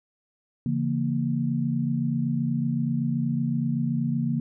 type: chord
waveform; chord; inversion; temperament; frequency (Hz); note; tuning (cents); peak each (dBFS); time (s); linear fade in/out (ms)
sine; A# diminished; first; just; 139.85 / 167.82 / 233.1; C#3 / E3 / A#3; +16 / +31 / 0; -27 / -29 / -26; 0.66-4.4; 2
effects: none